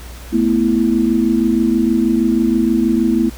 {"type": "chord", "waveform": "sine", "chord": "A suspended second", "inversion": "none", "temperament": "equal with one note detuned", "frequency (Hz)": [220.6, 246.9, 329.6], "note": ["A3", "B3", "E4"], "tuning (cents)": [5, 0, 0], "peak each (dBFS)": -16, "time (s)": [0.32, 3.3], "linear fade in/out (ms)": 20, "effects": ["added 60 Hz sine -31 dBFS peak until 3.37 s", "pink hiss -38 dBFS RMS until 3.37 s"]}